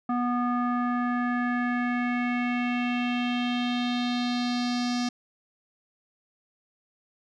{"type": "tone with low-pass filter sweep", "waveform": "square", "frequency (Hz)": 244.2, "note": "B3", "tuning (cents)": -19, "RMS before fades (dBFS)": -27, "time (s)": [0.09, 5.09], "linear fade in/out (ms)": 5, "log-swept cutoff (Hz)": [1100, 5300], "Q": 3.4, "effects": []}